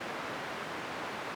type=band-pass noise; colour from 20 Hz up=white; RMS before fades=-39 dBFS; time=0-1.35 s; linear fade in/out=10 ms; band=150 to 1600 Hz; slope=12 dB/octave; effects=none